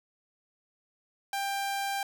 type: tone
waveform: sawtooth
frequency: 792 Hz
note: G5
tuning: 18 cents sharp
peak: -26 dBFS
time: 1.33-2.03 s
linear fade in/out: 2 ms
effects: none